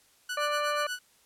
sawtooth tone with tremolo, 1480 Hz, F#6, in tune, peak -27 dBFS, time 0.29-0.99 s, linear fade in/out 5 ms, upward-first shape sine, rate 8.3 Hz, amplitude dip 80%
harmonic tone, 590 Hz, D5, 8 cents sharp, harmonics 1 / 2 / 3 / 4 / 5 / 7, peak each -31 / -30 / -39 / -39 / -42 / -43 dBFS, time 0.37-0.87 s, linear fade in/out 5 ms
effects white hiss -63 dBFS RMS until 1.25 s + low-pass 12000 Hz 12 dB/octave

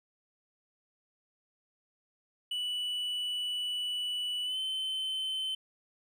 triangle tone with pitch glide, 2960 to 3070 Hz, F#7 to G7, 0 to -37 cents, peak -30 dBFS, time 2.51-5.55 s, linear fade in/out 5 ms, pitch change +63 cents, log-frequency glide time 4.44-4.58 s, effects none

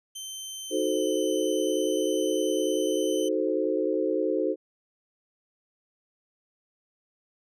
20% pulse tone with pitch glide, 3100 to 3047 Hz, G7 to G7, -20 to -50 cents, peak -30 dBFS, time 0.15-3.29 s, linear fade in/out 10 ms, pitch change -30 cents, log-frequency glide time 0.63-1.02 s
sine chord, D# diminished seventh, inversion none, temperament equal, 311.1 / 370 / 440 / 523.3 Hz, D#4 / F#4 / A4 / C5, 0 / 0 / 0 / 0 cents, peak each -29 dBFS, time 0.7-4.56 s, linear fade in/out 50 ms
effects none

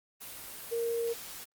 sine tone in noise, 465.2 Hz, A#4, 4 cents flat, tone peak -29 dBFS, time 0.71-1.14 s, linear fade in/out 20 ms, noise white, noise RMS -44 dBFS, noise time 0.2-1.45 s, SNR +12 dB, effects Opus 24 kbps

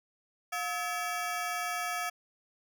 25% pulse ring-modulated tone, 1001 Hz, B5, 23 cents sharp, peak -25 dBFS, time 0.52-2.1 s, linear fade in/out 10 ms, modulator 289 Hz, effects none

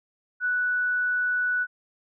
sine tone, 1480 Hz, F#6, in tune, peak -22 dBFS, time 0.4-1.67 s, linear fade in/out 50 ms, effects none

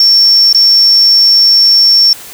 sine tone with dropouts, 5450 Hz, F8, 43 cents flat, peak -3 dBFS, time 0-2.13 s, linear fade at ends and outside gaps 1 ms, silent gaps 0.528-0.547 s, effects white hiss -30 dBFS RMS until 2.33 s

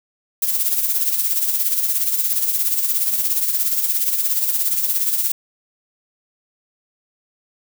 violet noise with tremolo, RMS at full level -17 dBFS, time 0.42-5.32 s, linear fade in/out 5 ms, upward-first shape sine, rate 17 Hz, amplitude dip 55%, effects none

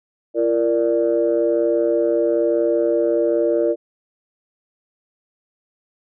sine chord, Bb major, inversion second, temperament equal with one note detuned, 341.1 / 466.2 / 587.3 Hz, F4 / Bb4 / D5, -41 / 0 / 0 cents, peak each -19 dBFS, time 0.34-3.76 s, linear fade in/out 50 ms, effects tanh soft clip ceiling -7 dBFS

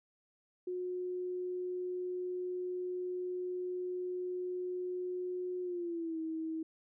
sine tone with pitch glide, 362.4 to 321 Hz, F#4 to E4, -36 to -46 cents, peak -35 dBFS, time 0.67-6.63 s, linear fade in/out 5 ms, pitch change -210 cents, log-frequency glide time 5.62-6.19 s, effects none

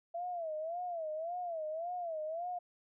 sine tone with vibrato, 666 Hz, E5, 18 cents sharp, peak -36 dBFS, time 0.14-2.59 s, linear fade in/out 10 ms, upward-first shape sine, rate 1.8 Hz, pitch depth 140 cents each way, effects none

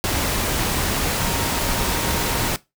sine tone in noise, 932.3 Hz, A#5, in tune, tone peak -32 dBFS, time 1.19-2.48 s, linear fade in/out 0 ms, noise pink, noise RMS -22 dBFS, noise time 0.04-2.56 s, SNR -13 dB, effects noise-tail reverb RT60 0.2 s tail -18 dB re dry

